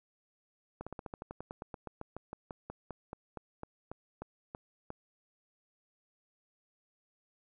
slowing click train, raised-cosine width 1 ms, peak -27 dBFS, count 26, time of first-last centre 0.81-4.904 s, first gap 56 ms, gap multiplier 1.08, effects none

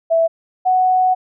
sine tone pair in turn, 659 / 741.2 Hz, E5 / F#5, -1 / +3 cents, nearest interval major second, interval 204 cents, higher second, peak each -11 dBFS, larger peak neither, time 0.1-0.28 / 0.65-1.15 s, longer second, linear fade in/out 20 ms, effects none

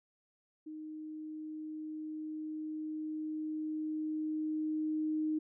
sine tone with level ramp, 309.9 Hz, D#4, 7 cents flat, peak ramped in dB -42 to -30 dBFS, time 0.66-5.39 s, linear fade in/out 10 ms, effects none

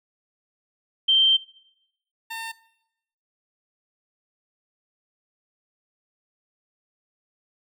sine / 15% pulse tone pair in turn, 3136 / 904.8 Hz, G7 / A5, 0 / +48 cents, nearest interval octave + minor seventh, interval 2152 cents, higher first, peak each -15 / -25 dBFS, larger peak first, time 1.08-1.37 / 2.3-2.52 s, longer first, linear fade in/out 10 ms, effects noise-tail reverb RT60 0.8 s tail -19 dB re dry

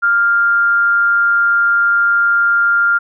sine tone with amplitude modulation, 1396.9 Hz, F6, in tune, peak -8 dBFS, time 0.02-2.99 s, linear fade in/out 20 ms, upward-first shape sine, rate 201 Hz, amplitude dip 35%, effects none

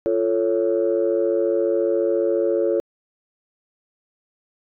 sine chord, F augmented, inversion none, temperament equal with one note detuned, 345.6 / 440 / 554.4 Hz, F4 / A4 / C#5, -18 / 0 / 0 cents, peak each -21 dBFS, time 0.06-2.8 s, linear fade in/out 0 ms, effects tanh soft clip ceiling -10 dBFS

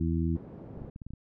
harmonic tone, 82.41 Hz, E2, in tune, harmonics 1 / 2 / 3 / 4, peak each -29 / -30 / -33 / -34 dBFS, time 0-0.37 s, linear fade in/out 10 ms
pink band-pass noise, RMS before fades -45 dBFS, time 0.35-0.9 s, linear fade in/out 5 ms, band 100 to 430 Hz, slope 12 dB/octave
clicks, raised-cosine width 5 ms, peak -30 dBFS, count 8, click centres 0.775 / 0.818 / 0.848 / 0.961 / 1.018 / 1.066 / 1.106 / 1.136 s
effects none

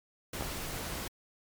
pink noise, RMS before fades -38 dBFS, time 0.33-1.08 s, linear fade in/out 5 ms
clicks, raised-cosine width 1 ms, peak -22 dBFS, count 2, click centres 0.409 / 0.424 s
effects MP3 96 kbps

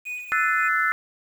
triangle tone with tremolo, 2478 Hz, D#7, 8 cents flat, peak -26 dBFS, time 0.05-0.69 s, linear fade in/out 20 ms, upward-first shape triangle, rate 3.5 Hz, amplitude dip 70%
sine chord, F# half-diminished seventh, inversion third, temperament equal with one note detuned, 1318.5 / 1480 / 1760 / 2068 Hz, E6 / F#6 / A6 / C7, 0 / 0 / 0 / -21 cents, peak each -24 / -25 / -24 / -27 dBFS, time 0.32-0.92 s, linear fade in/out 0 ms
effects 8-bit

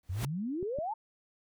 pink noise with exponential growth, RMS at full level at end -35 dBFS, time 0.03-0.25 s, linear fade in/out 2 ms, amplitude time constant 46 ms
sine exponential sweep, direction up, 83.9 to 915 Hz, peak -32 dBFS, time 0.09-0.94 s, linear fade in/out 10 ms
clicks, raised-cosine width 3 ms, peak -28 dBFS, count 3, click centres 0.232 / 0.628 / 0.787 s
effects none

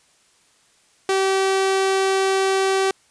sawtooth tone, 385 Hz, G4, 31 cents flat, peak -13 dBFS, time 1.09-2.91 s, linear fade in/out 2 ms, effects white hiss -58 dBFS RMS until 3.1 s + resampled to 22050 Hz

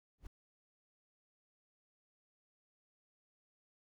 brown noise with exponential growth, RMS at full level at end -42 dBFS, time 0.18-0.27 s, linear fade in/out 5 ms, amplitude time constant 18 ms, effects none

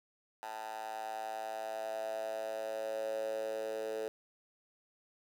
10% pulse tone with high-pass filter sweep, 110 Hz, A2, in tune, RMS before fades -39 dBFS, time 0.43-4.08 s, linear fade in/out 0 ms, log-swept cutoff 870 to 470 Hz, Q 7, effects none

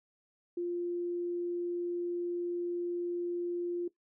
sine tone, 349.2 Hz, F4, in tune, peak -31 dBFS, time 0.57-3.88 s, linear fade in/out 5 ms, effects noise-tail reverb RT60 0.1 s tail -17 dB re dry

